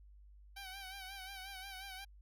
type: tone with vibrato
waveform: 10% pulse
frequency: 770 Hz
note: G5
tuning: 31 cents flat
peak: -38 dBFS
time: 0.56-2.05 s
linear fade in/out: 10 ms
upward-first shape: sine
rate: 5.6 Hz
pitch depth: 60 cents each way
effects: added 50 Hz sine -56 dBFS peak until 2.21 s